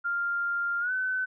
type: tone with pitch glide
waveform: sine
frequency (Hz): 1396.9 to 1514.6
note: F6 to F#6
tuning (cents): 0 to +40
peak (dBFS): -26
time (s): 0.04-1.26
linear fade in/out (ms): 20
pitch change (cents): +140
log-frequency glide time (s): 0.8-0.92
effects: none